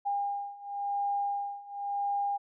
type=beating tone pair; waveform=sine; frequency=806 / 806.94 Hz; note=G5 / G5; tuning=+48 / +50 cents; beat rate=0.94 Hz; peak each=-34 / -32 dBFS; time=0.05-2.38 s; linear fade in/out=20 ms; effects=none